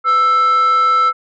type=tone with frequency modulation; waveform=sine; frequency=1323 Hz; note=E6; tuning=6 cents sharp; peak=-7 dBFS; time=0.04-1.13 s; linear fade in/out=50 ms; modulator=820 Hz; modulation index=0.21; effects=tanh soft clip ceiling -9 dBFS